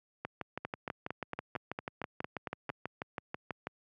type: two click trains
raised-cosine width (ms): 0.5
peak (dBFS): -21 / -21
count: 10 / 22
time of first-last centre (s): 0.65-2.7 / 0.25-3.67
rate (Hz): 4.39 / 6.14
effects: high-pass 100 Hz 12 dB/octave